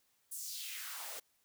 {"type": "noise with high-pass filter sweep", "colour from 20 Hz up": "white", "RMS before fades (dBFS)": -44, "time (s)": [0.31, 1.2], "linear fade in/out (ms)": 10, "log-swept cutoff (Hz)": [9600, 450], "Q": 2.2, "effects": ["white hiss -75 dBFS RMS until 1.44 s"]}